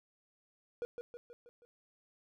triangle tone with echo, 479.8 Hz, A#4, 50 cents sharp, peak -33 dBFS, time 0.82-0.85 s, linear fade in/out 0 ms, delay 160 ms, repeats 5, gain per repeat -5 dB, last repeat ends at 1.65 s, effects none

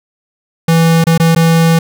square tone with dropouts, 164.81 Hz, E3, in tune, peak -7 dBFS, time 0.68-1.79 s, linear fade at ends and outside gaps 5 ms, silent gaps 1.041-1.068 / 1.178-1.198 / 1.35-1.361 s, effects none

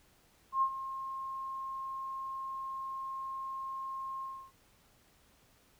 sine tone with ADSR envelope, 1068 Hz, C6, 35 cents sharp, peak -24 dBFS, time 0.52-4.52 s, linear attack 99 ms, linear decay 72 ms, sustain -13 dB, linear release 300 ms, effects pink hiss -66 dBFS RMS until 5.79 s

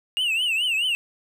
triangle tone with vibrato, 2794 Hz, F7, in tune, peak -19 dBFS, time 0.17-0.95 s, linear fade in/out 0 ms, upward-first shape triangle, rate 4.7 Hz, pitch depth 180 cents each way, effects none

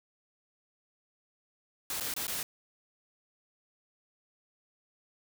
white noise with dropouts, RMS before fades -35 dBFS, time 1.9-2.43 s, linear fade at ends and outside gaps 2 ms, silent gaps 2.001-2.007 / 2.14-2.164 / 2.269-2.279 s, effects none

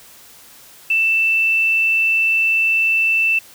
sine tone with quantisation, 2660 Hz, E7, 15 cents sharp, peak -13 dBFS, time 0.9-3.39 s, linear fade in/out 5 ms, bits 7, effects white hiss -44 dBFS RMS until 3.54 s

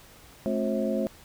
sine tone cluster, 216.8 / 267.4 / 360.6 / 536 / 648 Hz, A3 / C4 / F#4 / C5 / E5, -25 / +38 / -45 / +42 / -30 cents, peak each -28 / -33 / -33 / -30 / -34 dBFS, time 0.46-1.07 s, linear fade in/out 0 ms, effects pink hiss -52 dBFS RMS until 1.24 s

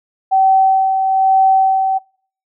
sine tone with tremolo, 767 Hz, G5, 38 cents flat, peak -7 dBFS, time 0.31-1.99 s, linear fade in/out 20 ms, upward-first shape sine, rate 1.1 Hz, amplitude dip 45%, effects noise-tail reverb RT60 0.5 s tail -26 dB re dry

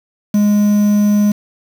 triangle tone with quantisation, 207.2 Hz, G#3, 4 cents flat, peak -7 dBFS, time 0.34-1.32 s, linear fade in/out 5 ms, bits 5, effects none

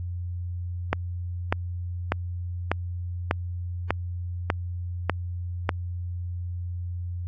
click train, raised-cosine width 0.5 ms, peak -6 dBFS, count 9, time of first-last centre 0.93-5.692 s, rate 1.68 Hz, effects added 88 Hz sine -29 dBFS peak until 7.27 s + AAC 32 kbps

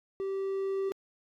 triangle tone with level ramp, 388.5 Hz, G4, 16 cents flat, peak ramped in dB -29 to -26 dBFS, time 0.2-0.92 s, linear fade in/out 0 ms, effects AAC 48 kbps

